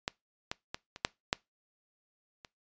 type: clicks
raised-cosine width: 0.2 ms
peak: -14 / -16 / -18 / -26 / -8 / -9 / -29 dBFS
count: 7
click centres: 0.079 / 0.515 / 0.745 / 0.961 / 1.049 / 1.329 / 2.448 s
effects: noise-tail reverb RT60 0.2 s tail -23 dB re dry + resampled to 16000 Hz